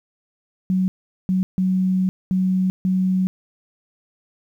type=tone bursts at uneven times; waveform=sine; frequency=186.4 Hz; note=F#3; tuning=13 cents sharp; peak=-16 dBFS; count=5; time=0.7-0.88 / 1.29-1.43 / 1.58-2.09 / 2.31-2.7 / 2.85-3.27 s; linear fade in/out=0 ms; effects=9-bit